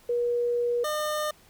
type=tone pair in turn; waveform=sine / 25% pulse; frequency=480 / 605.9 Hz; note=B4 / D#5; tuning=-49 / -46 cents; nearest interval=major third; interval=403 cents; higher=second; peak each=-23 dBFS; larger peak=neither; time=0.09-0.84 / 0.84-1.31 s; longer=first; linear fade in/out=5 ms; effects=pink hiss -57 dBFS RMS until 1.49 s